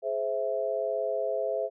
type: chord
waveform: sine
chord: Ab augmented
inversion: none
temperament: equal with one note detuned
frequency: 422.1 / 523.3 / 659.3 Hz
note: Ab4 / C5 / E5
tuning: +28 / 0 / 0 cents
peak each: -33 / -31 / -30 dBFS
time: 0.02-1.7 s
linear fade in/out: 50 ms
effects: none